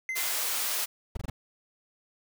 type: tone with exponential decay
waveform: triangle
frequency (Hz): 2066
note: C7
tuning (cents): -22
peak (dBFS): -26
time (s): 0.09-0.55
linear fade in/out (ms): 1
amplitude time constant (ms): 100
type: high-pass noise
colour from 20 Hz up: white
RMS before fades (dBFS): -30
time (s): 0.15-0.86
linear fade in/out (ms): 20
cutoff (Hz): 520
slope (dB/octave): 12
type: noise bursts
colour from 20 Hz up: brown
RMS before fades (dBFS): -32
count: 4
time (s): 1.15-1.3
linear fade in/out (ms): 5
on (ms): 21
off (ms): 22
effects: none